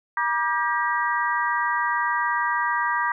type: harmonic tone with a mistuned harmonic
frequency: 319.1 Hz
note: D#4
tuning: 44 cents sharp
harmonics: 3 / 4 / 5 / 6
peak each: -25 / -26 / -27 / -28 dBFS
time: 0.17-3.12 s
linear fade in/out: 2 ms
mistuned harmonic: 4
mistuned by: -130 cents
effects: none